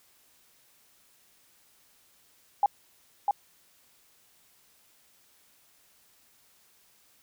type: tone with echo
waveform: sine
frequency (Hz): 811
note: G#5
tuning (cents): -41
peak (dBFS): -18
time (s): 2.63-2.66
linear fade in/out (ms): 2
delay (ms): 650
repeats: 1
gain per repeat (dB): -3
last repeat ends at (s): 3.31
effects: white hiss -63 dBFS RMS until 7.22 s